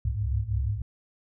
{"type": "tone cluster", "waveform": "sine", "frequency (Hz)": [65.8, 69.4, 99.8, 105.9], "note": ["C2", "C#2", "G2", "G#2"], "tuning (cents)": [10, 3, 32, 34], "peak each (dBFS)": [-30, -31, -32, -29], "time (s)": [0.05, 0.82], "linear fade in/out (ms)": 5, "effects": []}